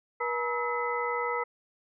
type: tone cluster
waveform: sine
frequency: 481 / 859 / 958 / 1291 / 2025 Hz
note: B4 / A5 / A#5 / E6 / B6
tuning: -46 / -42 / +47 / -37 / +43 cents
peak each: -32 / -39 / -34 / -33 / -35 dBFS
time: 0.2-1.44 s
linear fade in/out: 10 ms
effects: none